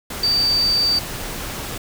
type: tone in noise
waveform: sine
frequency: 4632 Hz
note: D8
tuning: 25 cents flat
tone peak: -15 dBFS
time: 0.23-0.99 s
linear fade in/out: 5 ms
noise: pink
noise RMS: -29 dBFS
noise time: 0.1-1.78 s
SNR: +11 dB
effects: none